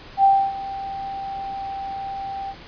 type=tone with ADSR envelope; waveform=sine; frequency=784 Hz; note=G5; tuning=in tune; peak=-10 dBFS; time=0.17-2.55 s; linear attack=70 ms; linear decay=280 ms; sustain=-17 dB; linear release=56 ms; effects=pink hiss -42 dBFS RMS until 2.67 s + resampled to 11025 Hz